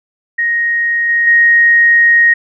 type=tone with level steps; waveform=sine; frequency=1872 Hz; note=A#6; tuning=7 cents sharp; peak=-11 / -9 / -5 dBFS; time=0.38-2.34 s; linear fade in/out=10 ms; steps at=1.09 / 1.27 s; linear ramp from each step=2 ms; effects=none